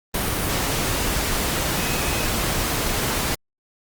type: tone in noise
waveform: sine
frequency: 2535 Hz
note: D#7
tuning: 32 cents sharp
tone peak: -33 dBFS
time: 1.77-2.26 s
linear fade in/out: 5 ms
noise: pink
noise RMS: -23 dBFS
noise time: 0.14-3.35 s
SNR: -13 dB
effects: Opus 32 kbps